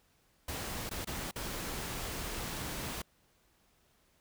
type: noise with dropouts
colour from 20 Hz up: pink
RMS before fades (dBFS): -39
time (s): 0.48-3.02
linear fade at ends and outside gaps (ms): 5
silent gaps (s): 0.894-0.911 / 1.047-1.071 / 1.312-1.358
effects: pink hiss -70 dBFS RMS until 4.2 s